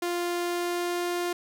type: tone with pitch glide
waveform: sawtooth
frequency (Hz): 349.2 to 351.2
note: F4 to F4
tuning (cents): 0 to +10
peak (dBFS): -23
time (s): 0.02-1.33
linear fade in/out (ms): 5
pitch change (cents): +10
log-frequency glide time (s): 0.44-1.06
effects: none